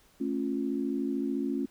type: chord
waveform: sine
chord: A augmented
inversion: none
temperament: equal with one note detuned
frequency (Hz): 220 / 273.8 / 349.2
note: A3 / C#4 / E#4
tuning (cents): 0 / -21 / 0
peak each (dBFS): -34 / -30 / -35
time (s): 0.2-1.66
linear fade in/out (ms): 10
effects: pink hiss -62 dBFS RMS until 1.7 s